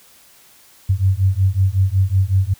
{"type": "beating tone pair", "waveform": "sine", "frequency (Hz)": [93, 98.4], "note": ["F#2", "G2"], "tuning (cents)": [9, 7], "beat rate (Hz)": 5.4, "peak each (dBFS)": -16, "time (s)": [0.89, 2.54], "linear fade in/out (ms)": 10, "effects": ["white hiss -49 dBFS RMS until 2.59 s"]}